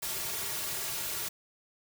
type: noise with comb filter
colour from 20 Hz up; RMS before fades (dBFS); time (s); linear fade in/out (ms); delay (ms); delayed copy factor
white; -35; 0.02-1.29; 10; 3.9; -0.85
effects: none